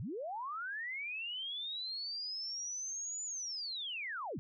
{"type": "linear two-way sweep", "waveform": "sine", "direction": "up then down", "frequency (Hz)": [88.3, 7040, 88.3], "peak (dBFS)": -38, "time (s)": [0, 4.39], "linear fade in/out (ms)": 0, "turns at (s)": 3.24, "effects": []}